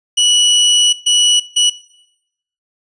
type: tone bursts at uneven times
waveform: sawtooth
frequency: 2941 Hz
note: F#7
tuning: 11 cents flat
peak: -6 dBFS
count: 3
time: 0.17-0.93 / 1.06-1.4 / 1.56-1.7 s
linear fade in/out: 10 ms
effects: noise-tail reverb RT60 0.9 s tail -20 dB re dry + resampled to 22050 Hz